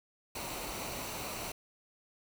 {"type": "noise with comb filter", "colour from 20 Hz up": "pink", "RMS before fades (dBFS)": -40, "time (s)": [0.35, 1.52], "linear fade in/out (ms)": 5, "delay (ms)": 0.59, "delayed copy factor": -0.5, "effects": []}